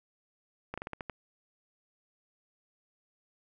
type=slowing click train; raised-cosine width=0.5 ms; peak=-22 dBFS; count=7; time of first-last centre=0.74-1.097 s; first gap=36 ms; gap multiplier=1.2; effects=none